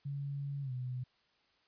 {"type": "tone with pitch glide", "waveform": "sine", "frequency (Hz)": [140.9, 126.25], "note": ["C#3", "B2"], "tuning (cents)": [29, 39], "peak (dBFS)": -36, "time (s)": [0.05, 1.04], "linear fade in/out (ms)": 10, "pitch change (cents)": -190, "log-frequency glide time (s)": [0.62, 0.72], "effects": ["white hiss -72 dBFS RMS until 1.67 s", "resampled to 11025 Hz"]}